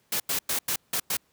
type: noise bursts at uneven times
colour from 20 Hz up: white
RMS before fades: -27 dBFS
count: 6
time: 0.12-0.2 / 0.29-0.39 / 0.49-0.59 / 0.68-0.76 / 0.93-1 / 1.1-1.17 s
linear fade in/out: 5 ms
effects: pink hiss -67 dBFS RMS until 1.32 s + high-pass 80 Hz 12 dB/octave